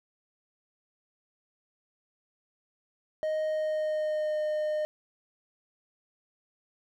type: tone with pitch glide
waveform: triangle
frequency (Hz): 622.3 to 610.6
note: D#5 to D#5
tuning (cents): 0 to -33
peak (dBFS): -25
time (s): 3.23-4.85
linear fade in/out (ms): 0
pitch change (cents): -33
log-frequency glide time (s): 3.44-4.41
effects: none